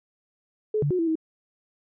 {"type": "tone with pitch steps", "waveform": "sine", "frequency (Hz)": [428.7, 144.5, 364.4, 331.2, 319.2], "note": ["A4", "D3", "F#4", "E4", "D#4"], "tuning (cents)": [-45, -28, -26, 8, 44], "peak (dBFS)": -21, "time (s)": [0.74, 1.155], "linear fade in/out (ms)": 5, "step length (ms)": 83, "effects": []}